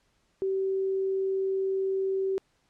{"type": "tone", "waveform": "sine", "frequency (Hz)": 384.6, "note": "G4", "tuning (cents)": -33, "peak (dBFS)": -25, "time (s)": [0.42, 2.38], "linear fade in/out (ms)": 0, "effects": ["pink hiss -70 dBFS RMS until 2.69 s", "low-pass 8000 Hz 12 dB/octave"]}